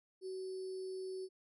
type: tone with sample-and-hold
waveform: sine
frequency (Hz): 376.6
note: F#4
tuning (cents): +31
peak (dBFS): -40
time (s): 0.21-1.29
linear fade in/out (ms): 50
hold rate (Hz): 4900
effects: resampled to 24000 Hz